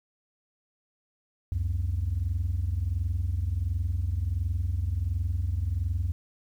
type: tone pair together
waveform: sine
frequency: 69.6 / 91 Hz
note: C#2 / F#2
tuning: +8 / -28 cents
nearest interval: perfect fourth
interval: 464 cents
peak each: -28 / -26 dBFS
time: 1.52-6.12 s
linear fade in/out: 0 ms
effects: tanh soft clip ceiling -21 dBFS + 10-bit